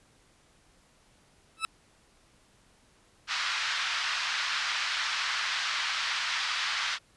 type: tone with exponential growth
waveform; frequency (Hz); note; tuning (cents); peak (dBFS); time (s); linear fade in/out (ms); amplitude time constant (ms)
20% pulse; 1310; E6; -11; -18; 1.57-1.65; 0; 17
type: band-pass noise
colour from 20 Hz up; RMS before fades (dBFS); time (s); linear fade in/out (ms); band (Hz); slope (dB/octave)
pink; -31; 3.27-6.99; 50; 1200 to 5100; 24
effects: pink hiss -63 dBFS RMS until 7.16 s + resampled to 24000 Hz